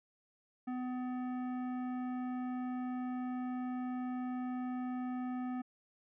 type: tone with hard clipping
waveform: triangle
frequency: 251.5 Hz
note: B3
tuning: 32 cents sharp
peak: -38 dBFS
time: 0.67-5.62 s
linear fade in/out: 10 ms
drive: 18 dB
effects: low-pass 2000 Hz 12 dB/octave